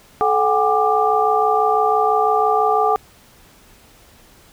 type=tone cluster; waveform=sine; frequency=432.7 / 739 / 805 / 1185 Hz; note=A4 / F#5 / G5 / D6; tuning=-29 / -2 / +46 / +15 cents; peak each=-19 dBFS; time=0.21-2.96 s; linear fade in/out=0 ms; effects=pink hiss -49 dBFS RMS until 4.52 s